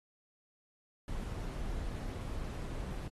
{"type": "noise", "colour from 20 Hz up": "brown", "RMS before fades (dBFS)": -39, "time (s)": [1.08, 3.08], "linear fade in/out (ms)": 2, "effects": ["AAC 32 kbps"]}